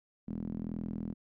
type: tone with band-pass filter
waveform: sawtooth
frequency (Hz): 41.48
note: E1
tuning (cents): +12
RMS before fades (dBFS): -38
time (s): 0.27-1.14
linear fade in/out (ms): 20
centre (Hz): 220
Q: 4.1
effects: none